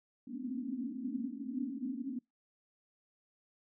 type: band-pass noise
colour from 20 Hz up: pink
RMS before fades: -39 dBFS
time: 0.27-2.19 s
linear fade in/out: 5 ms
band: 230 to 280 Hz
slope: 96 dB/octave
effects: noise-tail reverb RT60 0.2 s tail -26 dB re dry